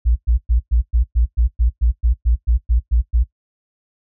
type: tone bursts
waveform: sine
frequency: 58.27 Hz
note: A#1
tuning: in tune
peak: -11 dBFS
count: 15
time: 0.05-3.24 s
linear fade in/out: 20 ms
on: 110 ms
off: 110 ms
effects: noise-tail reverb RT60 0.1 s tail -17 dB re dry